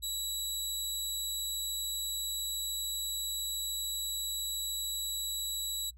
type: tone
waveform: 20% pulse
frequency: 3909 Hz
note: B7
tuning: 19 cents flat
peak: -28 dBFS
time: 0.02-5.91 s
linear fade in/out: 20 ms
effects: noise-tail reverb RT60 0.1 s tail -23 dB re dry + added 60 Hz sine -51 dBFS peak until 5.97 s